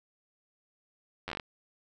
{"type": "slowing click train", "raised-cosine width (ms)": 0.3, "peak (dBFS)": -20, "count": 8, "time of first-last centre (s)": [1.28, 1.398], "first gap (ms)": 10, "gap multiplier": 1.17, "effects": []}